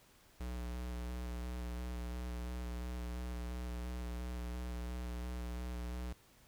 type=tone with vibrato; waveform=square; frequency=60.7 Hz; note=B1; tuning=29 cents flat; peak=-40 dBFS; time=0.4-6.13 s; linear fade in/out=5 ms; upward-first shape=square; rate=2.9 Hz; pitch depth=18 cents each way; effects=pink hiss -65 dBFS RMS until 6.47 s